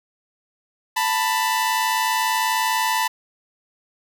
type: tone pair together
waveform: sawtooth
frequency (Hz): 887.7 / 987.8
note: A5 / B5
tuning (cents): +15 / 0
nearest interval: major second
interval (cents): 185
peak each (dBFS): -18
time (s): 0.96-3.08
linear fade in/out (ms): 10
effects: none